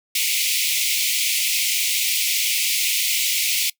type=high-pass noise; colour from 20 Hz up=pink; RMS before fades=-21 dBFS; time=0.15-3.7 s; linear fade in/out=5 ms; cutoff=2100 Hz; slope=96 dB/octave; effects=noise-tail reverb RT60 0.1 s tail -22 dB re dry